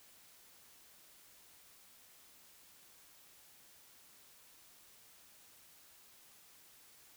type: silence
effects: white hiss -62 dBFS RMS until 7.16 s